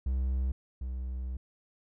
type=tone pair in turn; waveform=triangle; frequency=64.7 / 63.44 Hz; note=C2 / B1; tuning=-19 / +47 cents; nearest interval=unison; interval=34 cents; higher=first; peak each=-25 / -31 dBFS; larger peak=first; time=0.06-0.52 / 0.81-1.37 s; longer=second; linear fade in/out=5 ms; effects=none